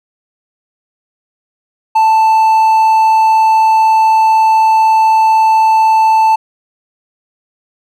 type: tone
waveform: triangle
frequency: 882 Hz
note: A5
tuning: 4 cents sharp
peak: -4 dBFS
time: 1.95-6.36 s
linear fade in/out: 10 ms
effects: none